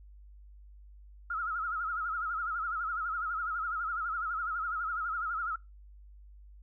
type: tone with vibrato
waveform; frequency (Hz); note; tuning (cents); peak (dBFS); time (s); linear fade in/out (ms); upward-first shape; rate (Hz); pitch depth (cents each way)
sine; 1343; E6; +32; -31; 1.3-5.56; 5; sine; 12; 110
effects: noise-tail reverb RT60 0.2 s tail -22 dB re dry + added 50 Hz sine -50 dBFS peak until 6.62 s